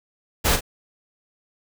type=noise with echo; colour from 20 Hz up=pink; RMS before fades=-19 dBFS; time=0.44-0.57 s; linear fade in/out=20 ms; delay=39 ms; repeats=1; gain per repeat=-8 dB; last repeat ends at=0.609 s; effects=none